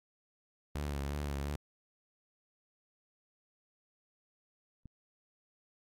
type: tone with vibrato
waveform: sawtooth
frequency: 71.5 Hz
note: D2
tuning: 46 cents flat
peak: -31 dBFS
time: 0.75-1.56 s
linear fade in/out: 5 ms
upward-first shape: sine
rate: 2.8 Hz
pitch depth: 49 cents each way
type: click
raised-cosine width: 5 ms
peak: -37 dBFS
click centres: 4.857 s
effects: AAC 64 kbps